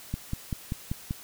click train, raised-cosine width 5 ms, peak -17 dBFS, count 6, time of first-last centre 0.14-1.109 s, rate 5.16 Hz, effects white hiss -47 dBFS RMS until 1.23 s

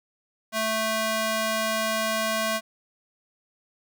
square tone with high-pass filter, 220 Hz, A3, in tune, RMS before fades -26 dBFS, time 0.52-2.61 s, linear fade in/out 50 ms, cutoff 610 Hz, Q 0.68, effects none

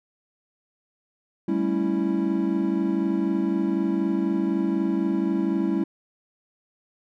triangle chord, A dominant seventh, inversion third, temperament equal, 196 / 220 / 277.2 / 329.6 Hz, G3 / A3 / C#4 / E4, 0 / 0 / 0 / 0 cents, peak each -24 / -28 / -26 / -23 dBFS, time 1.48-5.84 s, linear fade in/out 5 ms, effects none

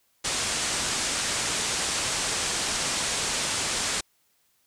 white low-pass noise, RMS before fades -28 dBFS, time 0.24-4.01 s, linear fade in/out 10 ms, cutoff 9000 Hz, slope 48 dB/octave, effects white hiss -68 dBFS RMS until 4.66 s

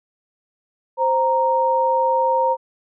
sine tone pair together, 523.3 / 931.5 Hz, C5 / A#5, 0 / -2 cents, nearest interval minor seventh, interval 998 cents, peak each -19 / -17 dBFS, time 0.97-2.57 s, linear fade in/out 50 ms, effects none

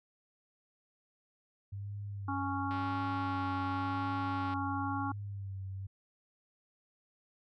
sine tone with vibrato, 98.8 Hz, G2, 14 cents sharp, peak -38 dBFS, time 1.72-5.87 s, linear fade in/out 10 ms, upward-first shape sine, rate 0.95 Hz, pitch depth 54 cents each way
harmonic tone, 277.2 Hz, C#4, in tune, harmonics 1 / 3 / 4 / 5, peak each -37 / -38 / -39 / -42 dBFS, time 2.28-5.12 s, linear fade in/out 5 ms
click train, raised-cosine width 0.3 ms, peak -32 dBFS, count 352, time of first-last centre 2.71-4.538 s, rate 192 Hz
effects none

